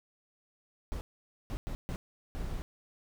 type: noise bursts at uneven times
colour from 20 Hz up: brown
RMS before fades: -36 dBFS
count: 5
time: 0.92-1.01 / 1.5-1.57 / 1.67-1.75 / 1.89-1.96 / 2.35-2.62 s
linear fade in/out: 0 ms
effects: none